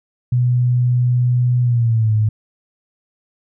sine tone with pitch glide, 123.47 to 108.11 Hz, B2 to A2, 0 to -30 cents, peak -12 dBFS, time 0.32-2.29 s, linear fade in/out 5 ms, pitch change -230 cents, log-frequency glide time 1.62-2.13 s, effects none

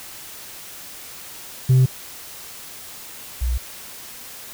sine tone pair in turn, 129.5 / 61.12 Hz, C3 / B1, -17 / -17 cents, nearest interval octave + minor second, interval 1300 cents, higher first, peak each -8 / -18 dBFS, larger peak first, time 1.69-1.86 / 3.41-3.58 s, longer neither, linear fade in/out 10 ms, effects tanh soft clip ceiling -10 dBFS + white hiss -38 dBFS RMS until 4.53 s

